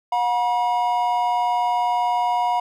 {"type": "tone pair together", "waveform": "triangle", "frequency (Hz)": [722, 961.9], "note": ["F#5", "B5"], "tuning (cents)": [-43, -46], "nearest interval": "perfect fourth", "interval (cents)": 497, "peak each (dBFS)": -19, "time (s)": [0.12, 2.6], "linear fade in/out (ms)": 5, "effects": []}